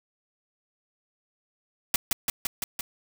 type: noise with echo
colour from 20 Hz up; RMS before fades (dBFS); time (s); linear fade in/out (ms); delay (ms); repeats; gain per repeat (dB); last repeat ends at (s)
white; -22; 1.94-1.96; 2; 170; 5; -2; 2.81
effects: none